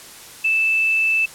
sine tone, 2637 Hz, E7, in tune, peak -15 dBFS, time 0.44-1.26 s, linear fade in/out 10 ms, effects white hiss -40 dBFS RMS until 1.34 s + low-pass 12000 Hz 12 dB/octave

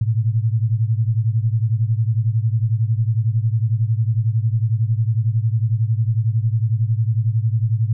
sine beating tone pair, 108.7 / 119.7 Hz, A2 / A#2, -21 / +46 cents, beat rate 11 Hz, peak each -17 / -20 dBFS, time 0.01-7.93 s, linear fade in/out 5 ms, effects none

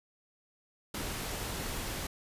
pink noise, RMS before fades -37 dBFS, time 0.94-2.07 s, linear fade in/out 5 ms, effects resampled to 32000 Hz

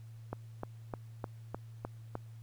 click train, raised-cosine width 1 ms, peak -23 dBFS, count 7, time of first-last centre 0.33-2.154 s, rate 3.29 Hz, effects added 113 Hz sine -47 dBFS peak until 2.42 s + pink hiss -68 dBFS RMS until 2.42 s

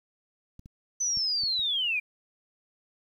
clicks, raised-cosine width 5 ms, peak -34 / -34 / -32 / -34 / -39 dBFS, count 5, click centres 0.594 / 0.659 / 1.173 / 1.436 / 1.593 s
sine linear sweep, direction down, 6100 to 2349 Hz, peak -25 dBFS, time 1-2 s, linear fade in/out 10 ms
effects 10-bit

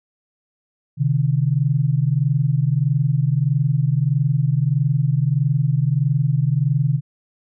sine tone pair together, 130.02 / 151.6 Hz, C3 / D#3, -11 / -45 cents, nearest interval minor third, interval 266 cents, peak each -18 dBFS, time 0.97-7.01 s, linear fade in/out 50 ms, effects none

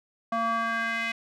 square tone with band-pass filter sweep, 228.6 Hz, A#3, 34 cents flat, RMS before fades -28 dBFS, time 0.32-1.12 s, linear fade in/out 5 ms, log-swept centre 940 to 2300 Hz, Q 3.1, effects none

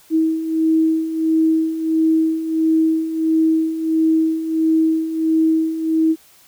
sine beating tone pair, 319.3 / 320.8 Hz, D#4 / E4, +45 / -47 cents, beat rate 1.5 Hz, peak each -21 / -15 dBFS, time 0.1-6.16 s, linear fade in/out 50 ms, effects white hiss -50 dBFS RMS until 6.47 s

